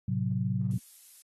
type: chord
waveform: sine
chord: F# diminished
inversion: first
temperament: equal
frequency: 110 / 130.81 / 185 Hz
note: A2 / C3 / F#3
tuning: 0 / 0 / 0 cents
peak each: -31 dBFS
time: 0.08-0.78 s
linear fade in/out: 5 ms
type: noise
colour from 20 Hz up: violet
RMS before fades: -49 dBFS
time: 0.71-1.22 s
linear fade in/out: 0 ms
effects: AAC 32 kbps